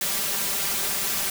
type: noise with comb filter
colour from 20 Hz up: white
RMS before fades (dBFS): -26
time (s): 0.01-1.3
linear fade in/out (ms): 2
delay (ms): 5.1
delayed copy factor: +0.75
effects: none